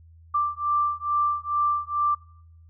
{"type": "beating tone pair", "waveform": "sine", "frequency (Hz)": [1177, 1179.3], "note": ["D6", "D6"], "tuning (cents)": [3, 7], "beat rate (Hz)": 2.3, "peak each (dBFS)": -25, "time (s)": [0.34, 2.15], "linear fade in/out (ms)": 10, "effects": ["noise-tail reverb RT60 0.8 s tail -26 dB re dry", "added 82 Hz sine -48 dBFS peak until 2.69 s"]}